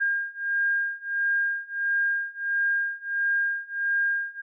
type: beating tone pair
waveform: sine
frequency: 1611 / 1612.5 Hz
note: G6 / G6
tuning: +47 / +48 cents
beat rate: 1.5 Hz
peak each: -27 / -26 dBFS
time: 0-4.42 s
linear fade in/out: 20 ms
effects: none